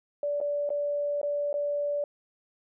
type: tone with dropouts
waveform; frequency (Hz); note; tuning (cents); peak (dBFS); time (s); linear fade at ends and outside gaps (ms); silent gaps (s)
sine; 580; D5; -22; -26; 0.23-2.04; 2; 0.403-0.412 / 0.692-0.703 / 1.215-1.23 / 1.529-1.54
effects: none